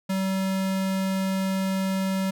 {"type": "tone", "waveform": "square", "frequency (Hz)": 191.2, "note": "G3", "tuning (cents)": -43, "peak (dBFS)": -24, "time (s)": [0.09, 2.31], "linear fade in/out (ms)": 10, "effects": []}